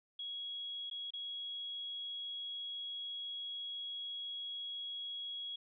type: tone with dropouts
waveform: sine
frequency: 3322 Hz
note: G#7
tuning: in tune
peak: -40 dBFS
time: 0.19-5.56 s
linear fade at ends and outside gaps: 5 ms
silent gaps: 0.9-0.911 / 1.106-1.135 s
effects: none